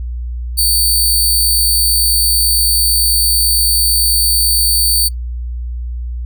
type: tone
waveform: 10% pulse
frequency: 4549 Hz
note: C#8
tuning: 44 cents sharp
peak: -4 dBFS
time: 0.57-5.09 s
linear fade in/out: 20 ms
effects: noise-tail reverb RT60 0.1 s tail -19 dB re dry + added 60 Hz sine -19 dBFS peak until 6.25 s